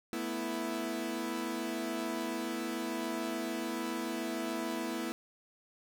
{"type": "chord", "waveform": "sawtooth", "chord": "A suspended second", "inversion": "none", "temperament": "equal", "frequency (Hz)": [220, 246.9, 329.6], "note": ["A3", "B3", "E4"], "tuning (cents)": [0, 0, 0], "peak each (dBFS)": [-37, -35, -33], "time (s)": [0.13, 5.12], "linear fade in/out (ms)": 0, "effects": []}